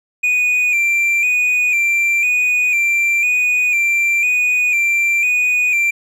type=tone with vibrato; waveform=triangle; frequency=2416 Hz; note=D7; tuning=48 cents sharp; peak=-11 dBFS; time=0.23-5.91 s; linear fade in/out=10 ms; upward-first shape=square; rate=1 Hz; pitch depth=41 cents each way; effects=none